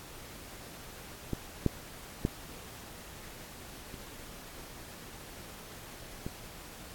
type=clicks; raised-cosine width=3 ms; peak=-18 / -12 / -14 / -30 / -23 dBFS; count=5; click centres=1.333 / 1.663 / 2.251 / 3.942 / 6.265 s; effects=pink hiss -48 dBFS RMS until 6.94 s + AAC 64 kbps